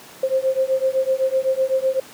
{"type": "beating tone pair", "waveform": "sine", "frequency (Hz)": [523.3, 531.2], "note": ["C5", "C5"], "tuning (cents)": [0, 26], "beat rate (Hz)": 7.9, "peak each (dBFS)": -20, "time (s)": [0.23, 2], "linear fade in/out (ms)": 5, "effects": ["pink hiss -42 dBFS RMS until 2.13 s", "high-pass 200 Hz 12 dB/octave"]}